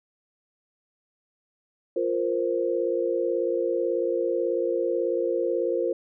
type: chord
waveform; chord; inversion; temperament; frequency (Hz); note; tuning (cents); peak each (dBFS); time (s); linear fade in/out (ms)
sine; F suspended fourth; none; just; 349.2 / 465.6 / 523.8; F4 / Bb4 / C5; 0 / -2 / +2; -27; 1.96-5.93; 5
effects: none